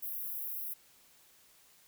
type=high-pass noise; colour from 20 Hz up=white; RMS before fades=-39 dBFS; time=0.02-0.74 s; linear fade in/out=10 ms; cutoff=11000 Hz; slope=96 dB/octave; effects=white hiss -63 dBFS RMS until 1.87 s